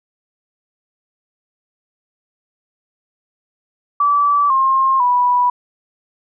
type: tone with pitch steps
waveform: sine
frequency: 1155 / 1065.3 / 982.5 Hz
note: D6 / C6 / B5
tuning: -29 / +31 / -9 cents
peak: -11 dBFS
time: 4-5.5 s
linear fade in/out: 5 ms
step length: 500 ms
effects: none